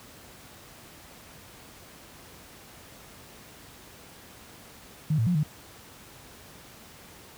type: tone with pitch steps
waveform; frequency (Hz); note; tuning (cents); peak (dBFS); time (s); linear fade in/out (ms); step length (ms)
sine; 154.6 / 113.1 / 177.4 / 151.2; D#3 / A2 / F3 / D#3; -11 / +48 / +27 / -49; -21; 5.1-5.432; 5; 83
effects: pink hiss -49 dBFS RMS until 7.37 s + high-pass 60 Hz 12 dB/octave